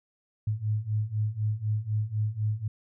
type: beating tone pair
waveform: sine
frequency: 105 / 109 Hz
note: G#2 / A2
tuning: +19 / -16 cents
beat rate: 4 Hz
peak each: -30 / -28 dBFS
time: 0.47-2.68 s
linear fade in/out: 5 ms
effects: none